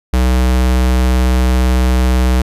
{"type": "tone", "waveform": "square", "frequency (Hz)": 63, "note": "B1", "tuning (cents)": 35, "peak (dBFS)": -10, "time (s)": [0.13, 2.42], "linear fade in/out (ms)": 5, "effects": ["resampled to 32000 Hz"]}